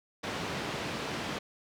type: band-pass noise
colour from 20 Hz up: pink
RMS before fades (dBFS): -36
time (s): 0.23-1.39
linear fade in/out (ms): 10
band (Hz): 140 to 4200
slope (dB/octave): 12
effects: none